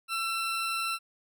20% pulse tone, 1344 Hz, E6, 33 cents sharp, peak -24 dBFS, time 0.08-0.99 s, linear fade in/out 50 ms, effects none

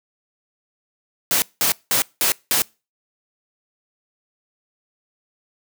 white noise bursts, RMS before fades -18 dBFS, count 5, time 1.31-2.62 s, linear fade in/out 0 ms, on 110 ms, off 190 ms, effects noise-tail reverb RT60 0.3 s tail -25 dB re dry + high-pass 100 Hz 12 dB/octave

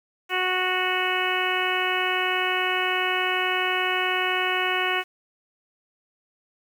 harmonic tone, 368.3 Hz, F#4, 8 cents flat, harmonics 1 / 2 / 3 / 4 / 5 / 6 / 7 / 8, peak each -30 / -30 / -30 / -30 / -30 / -30 / -30 / -30 dBFS, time 0.29-5.04 s, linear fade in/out 50 ms, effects 8-bit

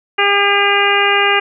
harmonic tone, 403.1 Hz, G4, 48 cents sharp, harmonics 1 / 2 / 3 / 4 / 5 / 6 / 7, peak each -18 / -18 / -18 / -18 / -18 / -18 / -18 dBFS, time 0.18-1.4 s, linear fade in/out 10 ms, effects none

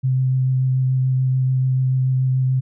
sine tone with vibrato, 130 Hz, C3, 11 cents flat, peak -15 dBFS, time 0.03-2.61 s, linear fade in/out 20 ms, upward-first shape triangle, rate 6.9 Hz, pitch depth 13 cents each way, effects none

